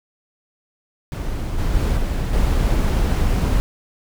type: noise with level steps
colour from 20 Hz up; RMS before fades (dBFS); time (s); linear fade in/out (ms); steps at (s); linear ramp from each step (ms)
brown; -24 / -20 / -18 / -21 / -17; 1.12-3.6; 0; 1.58 / 1.74 / 1.97 / 2.33; 5
effects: none